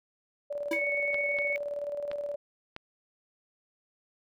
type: tone with tremolo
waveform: sine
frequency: 579 Hz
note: D5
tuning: 25 cents flat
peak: -30 dBFS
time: 0.5-2.36 s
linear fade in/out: 10 ms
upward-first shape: square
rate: 19 Hz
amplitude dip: 45%
type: tone with exponential decay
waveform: square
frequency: 326.9 Hz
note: E4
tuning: 14 cents flat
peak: -28 dBFS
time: 0.71-0.85 s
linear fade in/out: 5 ms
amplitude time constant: 29 ms
type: tone with vibrato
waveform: sine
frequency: 2217 Hz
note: C#7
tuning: in tune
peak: -28 dBFS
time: 0.73-1.56 s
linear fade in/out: 0 ms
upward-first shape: triangle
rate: 8.8 Hz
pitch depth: 9 cents each way
type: clicks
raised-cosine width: 0.3 ms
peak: -23 dBFS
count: 4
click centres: 1.144 / 1.387 / 2.115 / 2.764 s
effects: none

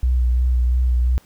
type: tone with vibrato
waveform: sine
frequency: 61.8 Hz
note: B1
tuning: 2 cents sharp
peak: -14 dBFS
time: 0.03-1.18 s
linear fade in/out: 0 ms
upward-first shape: sine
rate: 2.9 Hz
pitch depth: 28 cents each way
effects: pink hiss -54 dBFS RMS until 1.25 s

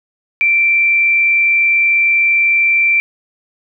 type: tone with frequency modulation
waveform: sine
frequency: 2349 Hz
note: D7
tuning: in tune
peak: -9 dBFS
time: 0.41-3 s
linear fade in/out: 0 ms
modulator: 71.3 Hz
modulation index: 0.39
effects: none

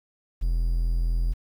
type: tone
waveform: triangle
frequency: 42 Hz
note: E1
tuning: 33 cents sharp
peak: -19 dBFS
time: 0.41-1.34 s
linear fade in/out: 20 ms
effects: 9-bit

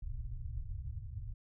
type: low-pass noise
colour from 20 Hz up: pink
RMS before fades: -41 dBFS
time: 0.02-1.34 s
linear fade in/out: 5 ms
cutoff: 130 Hz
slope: 96 dB/octave
effects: none

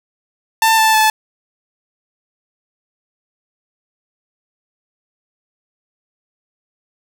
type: tone with pitch steps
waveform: sawtooth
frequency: 892 / 880.7 / 869.6 Hz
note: A5 / A5 / A5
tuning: +23 / +1 / -21 cents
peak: -6 dBFS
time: 0.62-1.1 s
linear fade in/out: 2 ms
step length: 160 ms
effects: none

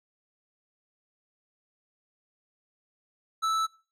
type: tone with tanh clipping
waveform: sine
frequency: 1314 Hz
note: E6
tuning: 6 cents flat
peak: -26 dBFS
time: 3.42-3.67 s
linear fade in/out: 20 ms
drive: 13 dB
effects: noise-tail reverb RT60 0.4 s tail -23 dB re dry

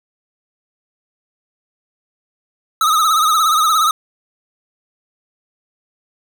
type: tone with vibrato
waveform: square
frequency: 1268 Hz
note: D#6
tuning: 32 cents sharp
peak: -12 dBFS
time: 2.81-3.91 s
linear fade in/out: 2 ms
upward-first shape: triangle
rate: 17 Hz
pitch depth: 94 cents each way
effects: 7-bit

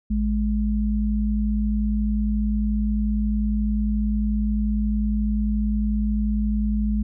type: tone pair together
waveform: sine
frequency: 55.62 / 210 Hz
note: A1 / G#3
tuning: +19 / +19 cents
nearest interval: octave + major seventh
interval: 2300 cents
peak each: -22 dBFS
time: 0.1-7.03 s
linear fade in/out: 10 ms
effects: none

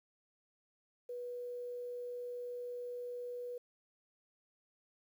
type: tone with quantisation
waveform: sine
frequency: 488.5 Hz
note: B4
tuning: 19 cents flat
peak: -40 dBFS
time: 1.09-3.58 s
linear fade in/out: 5 ms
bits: 11
effects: none

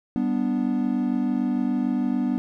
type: chord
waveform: triangle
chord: G major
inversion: none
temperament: equal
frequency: 196 / 246.9 / 293.7 Hz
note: G3 / B3 / D4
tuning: 0 / 0 / 0 cents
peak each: -26 / -21 / -26 dBFS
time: 0.16-2.38 s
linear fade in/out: 0 ms
effects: none

